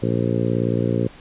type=harmonic tone; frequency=58.4 Hz; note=A#1; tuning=4 cents sharp; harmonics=2 / 3 / 4 / 5 / 6 / 7 / 8 / 9; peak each=-23 / -25 / -26 / -27 / -28 / -28 / -29 / -30 dBFS; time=0.02-1.08 s; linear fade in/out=10 ms; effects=pink hiss -45 dBFS RMS until 1.2 s + resampled to 8000 Hz